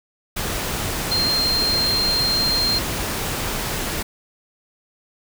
sine tone in noise, 4186 Hz, C8, in tune, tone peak -18 dBFS, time 1.11-2.79 s, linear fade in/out 10 ms, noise pink, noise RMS -25 dBFS, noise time 0.36-4.03 s, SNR +4 dB, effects none

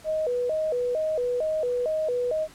sine tone with vibrato, 554.4 Hz, C#5, in tune, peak -23 dBFS, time 0.04-2.48 s, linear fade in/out 50 ms, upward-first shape square, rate 2.2 Hz, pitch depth 210 cents each way, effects pink hiss -50 dBFS RMS until 2.54 s + low-pass 11000 Hz 12 dB/octave

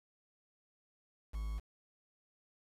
triangle tone with quantisation, 53.4 Hz, G#1, 49 cents sharp, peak -34 dBFS, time 1.33-1.6 s, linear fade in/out 20 ms, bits 9, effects resampled to 32000 Hz

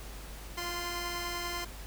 10% pulse tone pair together, 349.2 / 1037.4 Hz, F4 / C6, 0 / -15 cents, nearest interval octave + perfect fifth, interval 1885 cents, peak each -29 / -29 dBFS, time 0.57-1.65 s, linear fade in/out 10 ms, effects added 50 Hz sine -44 dBFS peak until 1.86 s + pink hiss -48 dBFS RMS until 1.86 s

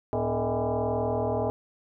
sine tone with frequency modulation, 110 Hz, A2, in tune, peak -24 dBFS, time 0.13-1.5 s, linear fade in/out 0 ms, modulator 179 Hz, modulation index 4.2, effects none

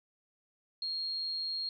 sine tone, 4254 Hz, C8, 28 cents sharp, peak -33 dBFS, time 0.82-1.69 s, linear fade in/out 2 ms, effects none

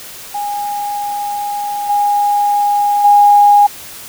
sine tone with level steps, 820 Hz, G#5, 22 cents flat, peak -17 / -10 / -4 dBFS, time 0.34-3.67 s, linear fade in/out 10 ms, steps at 1.89 / 3.04 s, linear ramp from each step 10 ms, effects white hiss -32 dBFS RMS until 4.08 s

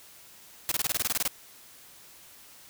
white noise bursts, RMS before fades -27 dBFS, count 12, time 0.69-1.277 s, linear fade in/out 0 ms, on 26 ms, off 25 ms, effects white hiss -52 dBFS RMS until 2.69 s

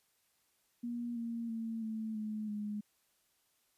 sine tone with pitch steps, 238.4 / 232.1 / 226.1 / 220.1 / 214.4 / 208.7 Hz, A#3 / A#3 / A3 / A3 / A3 / G#3, +39 / -7 / +47 / +1 / -45 / +9 cents, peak -36 dBFS, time 0.83-2.81 s, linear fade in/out 10 ms, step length 330 ms, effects white hiss -75 dBFS RMS until 3.77 s + resampled to 32000 Hz

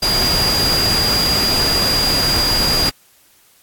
sine tone in noise, 4827 Hz, D8, 47 cents sharp, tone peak -15 dBFS, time 0.02-2.9 s, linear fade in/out 10 ms, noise pink, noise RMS -20 dBFS, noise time 0.02-2.9 s, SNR +2 dB, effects white hiss -52 dBFS RMS until 3.62 s + AAC 64 kbps

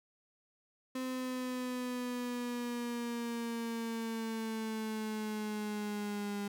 35% pulse linear sweep, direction down, 258.4 to 202.3 Hz, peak -34 dBFS, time 0.95-6.48 s, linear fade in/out 5 ms, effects none

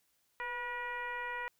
sine tone with frequency modulation, 1449 Hz, F#6, 37 cents flat, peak -36 dBFS, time 0.4-1.48 s, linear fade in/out 0 ms, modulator 477 Hz, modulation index 1.7, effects white hiss -75 dBFS RMS until 1.59 s

